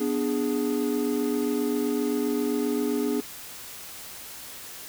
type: chord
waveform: triangle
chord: G# diminished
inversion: first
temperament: equal with one note detuned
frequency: 246.1 / 293.7 / 415.3 Hz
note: B3 / D4 / G#4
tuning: -6 / 0 / 0 cents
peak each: -26 dBFS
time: 0-3.21 s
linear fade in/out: 10 ms
effects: white hiss -41 dBFS RMS until 4.88 s